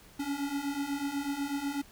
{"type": "beating tone pair", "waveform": "square", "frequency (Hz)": [277.2, 285.3], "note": ["C#4", "C#4"], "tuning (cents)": [0, 50], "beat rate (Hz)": 8.1, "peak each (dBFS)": [-37, -34], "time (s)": [0.19, 1.82], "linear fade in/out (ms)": 10, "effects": ["pink hiss -56 dBFS RMS until 1.91 s"]}